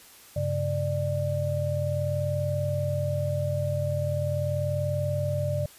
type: tone cluster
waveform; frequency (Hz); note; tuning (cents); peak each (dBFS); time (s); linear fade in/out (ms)
sine; 97.2 / 137.6 / 593; G2 / C#3 / D5; -14 / -12 / +17; -29; 0.36-5.66; 5
effects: white hiss -51 dBFS RMS until 5.78 s + resampled to 32000 Hz